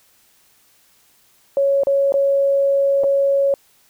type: tone with dropouts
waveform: sine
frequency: 554.4 Hz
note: C#5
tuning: in tune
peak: -13 dBFS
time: 1.57-3.54 s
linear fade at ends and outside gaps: 1 ms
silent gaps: 1.835-1.87 / 2.122-2.14 / 3.036-3.041 s
effects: white hiss -56 dBFS RMS until 3.89 s